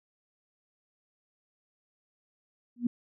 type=tone with exponential growth; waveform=sine; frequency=240.6 Hz; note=B3; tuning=45 cents flat; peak=-20 dBFS; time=2.76-2.87 s; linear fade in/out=5 ms; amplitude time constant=23 ms; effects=none